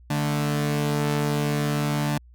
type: tone pair together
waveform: sawtooth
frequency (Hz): 146.83 / 220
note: D3 / A3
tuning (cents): 0 / 0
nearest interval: perfect fifth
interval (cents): 700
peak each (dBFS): -19 / -25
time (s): 0.1-2.18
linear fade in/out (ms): 5
effects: added 60 Hz sine -47 dBFS peak until 2.34 s